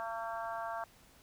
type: harmonic tone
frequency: 227 Hz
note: A#3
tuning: 46 cents flat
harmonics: 3 / 4 / 5 / 6 / 7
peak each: -40 / -42 / -44 / -46 / -47 dBFS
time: 0-0.84 s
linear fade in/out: 0 ms
effects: pink hiss -62 dBFS RMS until 1.22 s